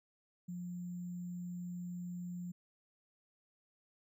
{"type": "tone with sample-and-hold", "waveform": "sine", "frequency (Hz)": 176.7, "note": "F3", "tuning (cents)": 21, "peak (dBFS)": -40, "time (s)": [0.48, 2.52], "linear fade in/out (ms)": 10, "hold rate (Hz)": 7350, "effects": []}